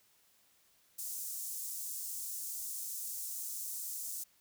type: high-pass noise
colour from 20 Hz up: pink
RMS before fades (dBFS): -41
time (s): 0.98-4.24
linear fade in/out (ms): 10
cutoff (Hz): 6900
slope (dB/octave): 24
effects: white hiss -69 dBFS RMS until 4.4 s